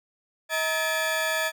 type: tone cluster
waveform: 35% pulse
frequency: 638 / 935 / 1717 / 2361 Hz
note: D#5 / A#5 / A6 / D7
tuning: +43 / +5 / -43 / +9 cents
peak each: -27 / -33 / -25 / -32 dBFS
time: 0.49-1.52 s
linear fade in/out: 50 ms
effects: none